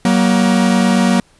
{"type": "tone pair together", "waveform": "45% pulse", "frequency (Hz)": [188.2, 237.1], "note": ["F#3", "A#3"], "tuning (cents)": [30, 30], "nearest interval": "major third", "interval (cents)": 400, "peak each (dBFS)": -13, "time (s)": [0.05, 1.2], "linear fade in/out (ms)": 2, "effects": ["pink hiss -52 dBFS RMS until 1.39 s", "resampled to 24000 Hz"]}